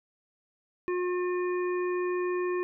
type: harmonic tone with a mistuned harmonic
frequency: 359.3 Hz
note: F4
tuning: 49 cents sharp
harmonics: 1 / 3 / 5 / 7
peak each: -27 / -37 / -41 / -44 dBFS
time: 0.88-2.63 s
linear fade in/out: 0 ms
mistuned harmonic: 7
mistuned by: -44 cents
effects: none